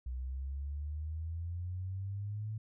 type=exponential sweep; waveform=sine; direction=up; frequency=61.7 to 110 Hz; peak=-36 dBFS; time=0.06-2.58 s; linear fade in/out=5 ms; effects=none